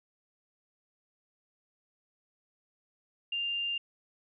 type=tone; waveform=sine; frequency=2796 Hz; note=F7; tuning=1 cent sharp; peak=-30 dBFS; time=3.32-3.78 s; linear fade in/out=5 ms; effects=none